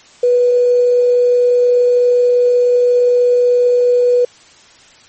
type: tone with quantisation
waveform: sine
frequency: 490 Hz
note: B4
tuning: 14 cents flat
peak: -8 dBFS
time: 0.23-4.25 s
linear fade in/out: 5 ms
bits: 6
effects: white hiss -44 dBFS RMS until 5.08 s + MP3 32 kbps